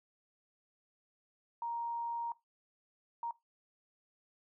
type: tone bursts at uneven times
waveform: sine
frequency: 936 Hz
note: A#5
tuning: 7 cents sharp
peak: -35 dBFS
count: 2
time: 1.62-2.32 / 3.23-3.31 s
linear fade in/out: 2 ms
effects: noise-tail reverb RT60 0.2 s tail -20 dB re dry